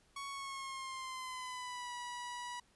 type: tone with pitch glide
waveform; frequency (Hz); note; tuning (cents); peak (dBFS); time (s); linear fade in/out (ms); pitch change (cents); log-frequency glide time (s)
sawtooth; 1112 to 973.7; C#6 to B5; +5 to -25; -38; 0.16-2.6; 5; -230; 0.29-1.93
effects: pink hiss -70 dBFS RMS until 2.75 s + resampled to 24000 Hz